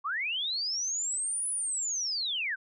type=linear two-way sweep; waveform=sine; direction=up then down; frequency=1046.5 to 10060 to 1457 Hz; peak=-29 dBFS; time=0.04-2.56 s; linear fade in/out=20 ms; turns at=1.49 s; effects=none